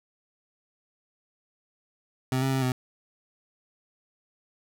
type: tone with pitch steps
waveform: 25% pulse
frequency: 129.9 / 133.9 / 132.8 / 127.6 Hz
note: C3 / C3 / C3 / C3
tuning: -12 / +40 / +26 / -43 cents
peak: -20 dBFS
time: 2.32-2.72 s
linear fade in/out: 2 ms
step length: 100 ms
effects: none